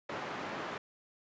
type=band-pass noise; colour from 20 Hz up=white; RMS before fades=-40 dBFS; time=0.09-0.78 s; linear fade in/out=5 ms; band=150 to 1400 Hz; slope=12 dB/octave; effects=resampled to 16000 Hz